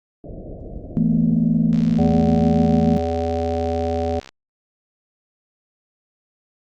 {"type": "low-pass noise", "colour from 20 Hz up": "pink", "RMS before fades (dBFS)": -34, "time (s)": [0.24, 2.42], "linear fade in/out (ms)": 2, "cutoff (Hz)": 680, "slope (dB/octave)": 96}
{"type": "chord", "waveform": "sine", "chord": "E suspended fourth", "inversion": "none", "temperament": "equal with one note detuned", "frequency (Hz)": [164.81, 220, 242], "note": ["E3", "A3", "B3"], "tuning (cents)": [0, 0, -35], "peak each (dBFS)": [-19, -18, -20], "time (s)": [0.97, 2.97], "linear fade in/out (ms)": 0}
{"type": "click train", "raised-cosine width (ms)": 0.2, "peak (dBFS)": -21, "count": 171, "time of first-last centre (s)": [1.73, 4.29], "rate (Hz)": 66.4}
{"type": "harmonic tone", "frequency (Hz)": 83, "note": "E2", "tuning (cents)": 12, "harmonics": [1, 3, 5, 7, 9], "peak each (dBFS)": [-25, -27, -25, -25, -27], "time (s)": [1.98, 4.2], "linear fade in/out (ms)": 10}
{"effects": ["Opus 48 kbps"]}